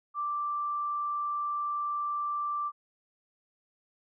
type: tone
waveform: sine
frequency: 1174.7 Hz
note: D6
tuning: in tune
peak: -29 dBFS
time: 0.14-2.72 s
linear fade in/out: 50 ms
effects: none